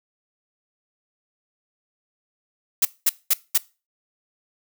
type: noise bursts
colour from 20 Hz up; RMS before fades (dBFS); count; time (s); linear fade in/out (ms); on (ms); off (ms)
blue; -17; 4; 2.82-3.578; 5; 32; 210
effects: noise-tail reverb RT60 0.3 s tail -21 dB re dry